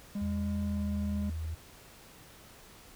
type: tone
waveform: triangle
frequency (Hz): 203.7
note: G#3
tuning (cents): -33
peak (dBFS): -30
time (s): 0.15-1.3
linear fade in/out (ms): 5
type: tone with pitch glide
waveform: sine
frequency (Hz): 83.2 to 80.18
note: E2 to E2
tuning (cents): +17 to -47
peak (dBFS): -33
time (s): 0.21-1.55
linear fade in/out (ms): 10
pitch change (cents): -64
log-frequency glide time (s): 0.64-0.86
effects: pink hiss -54 dBFS RMS until 2.95 s